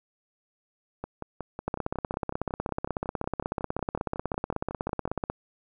two click trains, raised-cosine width 1 ms, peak -20 / -14 dBFS, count 23 / 60, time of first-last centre 1.04-5.077 / 1.68-5.3 s, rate 5.45 / 16.3 Hz, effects none

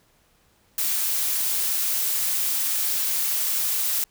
blue noise, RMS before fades -24 dBFS, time 0.78-4.04 s, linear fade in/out 2 ms, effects pink hiss -62 dBFS RMS until 4.1 s

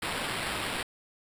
blue noise with sample-and-hold, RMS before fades -33 dBFS, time 0.02-0.83 s, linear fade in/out 5 ms, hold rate 6300 Hz, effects resampled to 32000 Hz

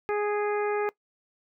harmonic tone with a mistuned harmonic, 415.3 Hz, G#4, in tune, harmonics 1 / 2 / 3 / 4 / 5 / 6, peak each -26 / -32 / -36 / -38 / -40 / -42 dBFS, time 0.09-0.89 s, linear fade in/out 0 ms, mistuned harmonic 6, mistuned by -24 cents, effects noise-tail reverb RT60 0.1 s tail -21 dB re dry

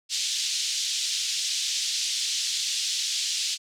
pink band-pass noise, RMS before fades -28 dBFS, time 0.09-3.58 s, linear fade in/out 50 ms, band 3300 to 7100 Hz, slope 24 dB/octave, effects none

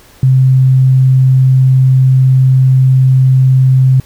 sine tone, 130.81 Hz, C3, in tune, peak -4 dBFS, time 0.23-4 s, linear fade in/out 2 ms, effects pink hiss -42 dBFS RMS until 4.05 s

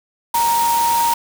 sine tone in noise, 935 Hz, A#5, 5 cents sharp, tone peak -14 dBFS, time 0.34-1.14 s, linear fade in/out 5 ms, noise white, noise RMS -24 dBFS, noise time 0.34-1.14 s, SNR +7 dB, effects none

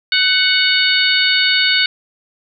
harmonic tone with a mistuned harmonic, 738 Hz, F#5, 5 cents flat, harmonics 2 / 3 / 4 / 5 / 6, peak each -18 / -18 / -18 / -18 / -18 dBFS, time 0.12-1.86 s, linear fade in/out 2 ms, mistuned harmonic 2, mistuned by +31 cents, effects none

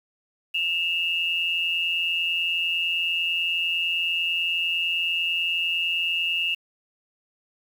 sine tone pair together, 2670 / 2841 Hz, E7 / F7, +22 / +29 cents, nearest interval minor second, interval 107 cents, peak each -25 dBFS, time 0.54-6.55 s, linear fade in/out 10 ms, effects 8-bit

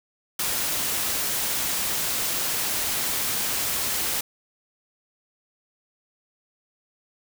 white noise, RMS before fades -26 dBFS, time 0.39-4.21 s, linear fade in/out 5 ms, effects none

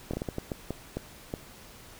slowing click train, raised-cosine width 2 ms, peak -18 dBFS, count 10, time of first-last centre 0.11-1.339 s, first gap 25 ms, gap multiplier 1.4, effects pink hiss -50 dBFS RMS until 1.99 s

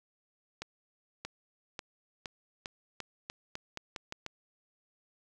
accelerating click train, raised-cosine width 0.2 ms, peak -21 dBFS, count 12, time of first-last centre 0.62-4.264 s, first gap 630 ms, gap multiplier 0.86, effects none

